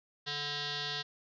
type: tone with frequency modulation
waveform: sine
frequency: 146.83 Hz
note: D3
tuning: in tune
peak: -34 dBFS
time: 0.26-1.03 s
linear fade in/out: 20 ms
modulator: 583 Hz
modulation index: 7.8
effects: none